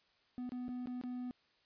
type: tone with dropouts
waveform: triangle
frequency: 248.5 Hz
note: B3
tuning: 11 cents sharp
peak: -37 dBFS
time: 0.38-1.31 s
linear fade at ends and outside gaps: 0 ms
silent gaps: 0.493-0.52 / 0.682-0.69 / 0.859-0.872 / 1.013-1.037 s
effects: white hiss -72 dBFS RMS until 1.65 s + resampled to 11025 Hz